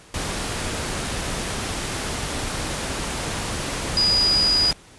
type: tone in noise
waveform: sine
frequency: 4915 Hz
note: D#8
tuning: 22 cents flat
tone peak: -16 dBFS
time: 3.97-4.71 s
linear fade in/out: 2 ms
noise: pink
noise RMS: -27 dBFS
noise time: 0.14-4.73 s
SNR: +8 dB
effects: pink hiss -48 dBFS RMS until 4.98 s + resampled to 24000 Hz